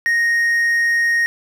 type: tone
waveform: triangle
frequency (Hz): 1864.7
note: A#6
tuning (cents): 0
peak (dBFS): -12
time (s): 0.06-1.26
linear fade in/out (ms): 0
effects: none